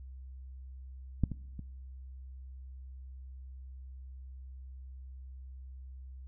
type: clicks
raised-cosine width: 5 ms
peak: -14 / -24 / -29 dBFS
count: 3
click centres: 1.237 / 1.317 / 1.593 s
effects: noise-tail reverb RT60 1.0 s tail -23 dB re dry + added 65 Hz sine -44 dBFS peak until 6.27 s